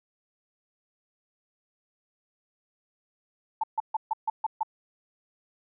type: tone bursts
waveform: sine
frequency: 880 Hz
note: A5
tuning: in tune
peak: -23 dBFS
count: 7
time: 3.61-4.632 s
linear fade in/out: 5 ms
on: 26 ms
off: 140 ms
effects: none